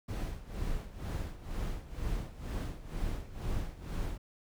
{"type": "noise with tremolo", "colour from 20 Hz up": "brown", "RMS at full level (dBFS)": -34, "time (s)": [0.08, 4.18], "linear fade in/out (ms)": 10, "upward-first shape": "sine", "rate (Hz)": 2.1, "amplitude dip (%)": 80, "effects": []}